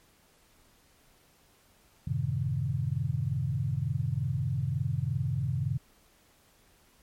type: chord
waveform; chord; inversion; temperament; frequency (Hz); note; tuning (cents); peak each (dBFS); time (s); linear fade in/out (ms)
sine; F# diminished seventh; none; equal with one note detuned; 92.5 / 110 / 132.26 / 155.56; F#2 / A2 / C3 / Eb3; 0 / 0 / +19 / 0; -35 / -34 / -30 / -34; 2.07-5.78; 5
effects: pink hiss -63 dBFS RMS until 7.02 s + MP3 64 kbps